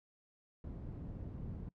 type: low-pass noise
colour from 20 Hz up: white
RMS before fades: -45 dBFS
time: 0.64-1.69 s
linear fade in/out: 2 ms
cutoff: 150 Hz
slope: 12 dB/octave
effects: noise-tail reverb RT60 0.1 s tail -24 dB re dry